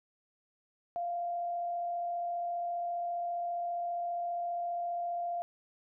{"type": "tone with frequency modulation", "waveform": "sine", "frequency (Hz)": 695, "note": "F5", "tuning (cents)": -9, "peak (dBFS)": -32, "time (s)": [0.96, 5.42], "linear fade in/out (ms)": 0, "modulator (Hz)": 34.9, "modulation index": 0.28, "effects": []}